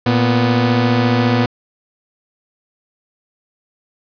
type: tone pair together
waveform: sawtooth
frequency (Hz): 116.2 / 246.9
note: A#2 / B3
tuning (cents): -5 / 0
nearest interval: octave + minor second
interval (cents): 1305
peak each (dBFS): -11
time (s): 0.06-1.46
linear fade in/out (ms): 5
effects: resampled to 11025 Hz + 8-bit